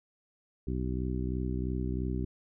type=harmonic tone; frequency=63 Hz; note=B1; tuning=35 cents sharp; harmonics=1 / 2 / 3 / 4 / 5 / 6; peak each=-33 / -36 / -38 / -39 / -40 / -41 dBFS; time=0.67-2.25 s; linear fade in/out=5 ms; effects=none